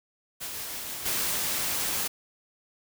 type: noise with tremolo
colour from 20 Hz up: white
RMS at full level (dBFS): -35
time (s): 0.4-1.37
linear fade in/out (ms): 20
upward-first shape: triangle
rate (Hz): 6.3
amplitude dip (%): 25
type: noise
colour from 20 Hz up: white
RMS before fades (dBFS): -29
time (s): 1.05-2.08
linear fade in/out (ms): 10
effects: none